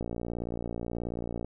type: click train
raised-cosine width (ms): 2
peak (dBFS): -21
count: 85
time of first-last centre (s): 0.01-1.446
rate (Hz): 58.5
effects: none